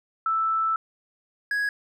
sine / triangle tone pair in turn, 1320 / 1663.1 Hz, E6 / G#6, +2 / +2 cents, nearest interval major third, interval 400 cents, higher second, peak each -21 dBFS, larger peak neither, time 0.26-0.76 / 1.51-1.69 s, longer first, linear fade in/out 2 ms, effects none

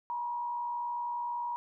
sine tone with frequency modulation, 958 Hz, A#5, 47 cents sharp, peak -32 dBFS, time 0.1-1.56 s, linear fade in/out 0 ms, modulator 70.7 Hz, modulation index 0.4, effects none

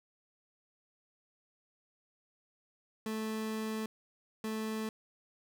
30% pulse tone bursts at uneven times, 218.8 Hz, A3, 9 cents flat, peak -32 dBFS, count 2, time 3.06-3.86 / 4.44-4.89 s, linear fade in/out 2 ms, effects none

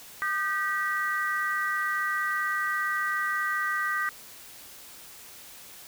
sine tone cluster, 1215 / 1550 / 1932 Hz, D#6 / G6 / B6, -42 / -20 / -39 cents, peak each -30 dBFS, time 0.22-4.09 s, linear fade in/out 0 ms, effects white hiss -47 dBFS RMS until 5.87 s

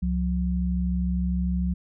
sine tone pair together, 66.92 / 180 Hz, C2 / F#3, +40 / -47 cents, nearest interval octave + perfect fourth, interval 1713 cents, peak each -25 dBFS, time 0.02-1.74 s, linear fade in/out 10 ms, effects none

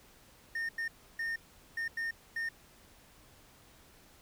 triangle tone bursts at uneven times, 1828 Hz, A#6, 34 cents flat, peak -31 dBFS, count 6, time 0.55-0.69 / 0.78-0.88 / 1.19-1.36 / 1.77-1.88 / 1.97-2.11 / 2.36-2.49 s, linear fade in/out 5 ms, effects pink hiss -60 dBFS RMS until 4.21 s

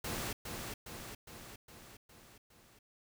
pink noise with echo, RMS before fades -39 dBFS, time 0.04-0.33 s, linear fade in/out 5 ms, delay 410 ms, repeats 6, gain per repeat -4 dB, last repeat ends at 2.79 s, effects none

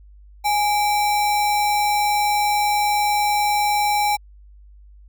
sine tone with sample-and-hold, 830.6 Hz, G#5, in tune, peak -16 dBFS, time 0.44-4.17 s, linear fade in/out 20 ms, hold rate 3150 Hz, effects added 50 Hz sine -43 dBFS peak until 5.08 s

